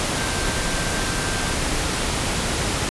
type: tone in noise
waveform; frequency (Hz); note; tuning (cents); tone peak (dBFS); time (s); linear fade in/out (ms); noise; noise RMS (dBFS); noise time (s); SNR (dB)
sine; 1568; G6; 0; -32; 0.16-1.53; 0; pink; -23; 0-2.89; -12
effects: resampled to 24000 Hz